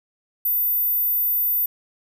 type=tone; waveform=sine; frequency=14130 Hz; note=A9; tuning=6 cents sharp; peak=-18 dBFS; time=0.45-1.66 s; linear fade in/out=5 ms; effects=none